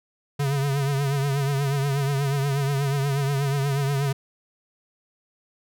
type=tone with vibrato; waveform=square; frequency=139.4 Hz; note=C#3; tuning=10 cents sharp; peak=-22 dBFS; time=0.39-4.13 s; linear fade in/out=10 ms; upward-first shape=triangle; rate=8.3 Hz; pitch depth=72 cents each way; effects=none